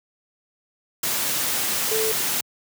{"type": "tone in noise", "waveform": "sine", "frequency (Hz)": 440, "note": "A4", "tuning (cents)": 0, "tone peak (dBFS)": -23, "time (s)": [1.91, 2.12], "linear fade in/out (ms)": 5, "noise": "white", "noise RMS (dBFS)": -24, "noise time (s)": [1.03, 2.41], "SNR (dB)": -2, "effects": ["high-pass 100 Hz 12 dB/octave"]}